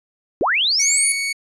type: linear sweep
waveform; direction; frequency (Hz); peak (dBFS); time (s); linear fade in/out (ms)
sine; up; 261.6 to 10060; -15; 0.41-1.12; 0
type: tone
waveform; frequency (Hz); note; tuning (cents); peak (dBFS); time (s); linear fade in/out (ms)
sawtooth; 2227; C#7; +7; -17; 0.79-1.33; 10
effects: resampled to 24000 Hz